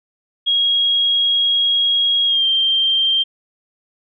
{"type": "tone with pitch glide", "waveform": "sine", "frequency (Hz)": [3290, 3163], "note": ["G#7", "G7"], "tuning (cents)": [-17, 15], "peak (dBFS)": -13, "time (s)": [0.46, 3.24], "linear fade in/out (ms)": 20, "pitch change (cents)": -68, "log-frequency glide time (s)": [2.26, 2.45], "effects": []}